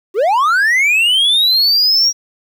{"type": "linear sweep", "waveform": "triangle", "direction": "up", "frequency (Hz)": [349.2, 5720], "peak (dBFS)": -8, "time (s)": [0.14, 2.13], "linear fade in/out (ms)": 50, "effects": ["8-bit"]}